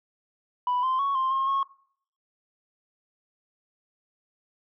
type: tone with pitch steps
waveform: sine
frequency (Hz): 989 / 1040 / 1111 / 1051 / 1072 / 1092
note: B5 / C6 / C#6 / C6 / C6 / C#6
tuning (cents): +2 / -11 / +4 / +7 / +42 / -26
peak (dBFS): -21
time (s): 0.67-1.63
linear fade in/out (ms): 2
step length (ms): 160
effects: noise-tail reverb RT60 0.6 s tail -22 dB re dry + tanh soft clip ceiling -20 dBFS